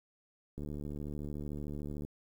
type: click train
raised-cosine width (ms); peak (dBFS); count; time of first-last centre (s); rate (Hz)
3; -29; 109; 0.58-2.049; 73.5
effects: 10-bit